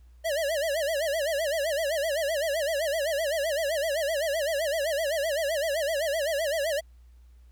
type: tone with vibrato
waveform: square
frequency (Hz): 606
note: D#5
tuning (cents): -46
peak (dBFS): -26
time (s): 0.24-6.81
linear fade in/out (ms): 20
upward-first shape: sine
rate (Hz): 7.8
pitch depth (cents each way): 170
effects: added 60 Hz sine -50 dBFS peak until 7.51 s + pink hiss -71 dBFS RMS until 7.51 s